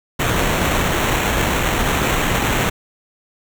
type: noise with sample-and-hold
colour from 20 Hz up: pink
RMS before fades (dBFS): -18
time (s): 0.19-2.7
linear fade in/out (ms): 10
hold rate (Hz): 4900
effects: none